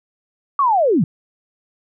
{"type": "linear sweep", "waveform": "sine", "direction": "down", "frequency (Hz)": [1162, 130.81], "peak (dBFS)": -12, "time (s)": [0.59, 1.04], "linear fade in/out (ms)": 2, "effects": []}